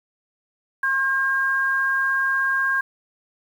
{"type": "tone pair together", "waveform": "sine", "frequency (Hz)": [1073.6, 1610], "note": ["C6", "G6"], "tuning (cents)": [44, 46], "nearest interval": "perfect fifth", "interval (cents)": 702, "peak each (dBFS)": [-26, -19], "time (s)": [0.83, 2.81], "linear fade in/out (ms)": 5, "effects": ["8-bit"]}